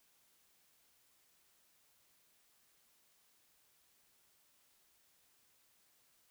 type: silence
effects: white hiss -72 dBFS RMS until 6.3 s